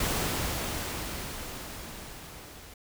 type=noise with level ramp; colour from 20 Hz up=pink; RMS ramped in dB=-28 to -48 dBFS; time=0-2.74 s; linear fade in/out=5 ms; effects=none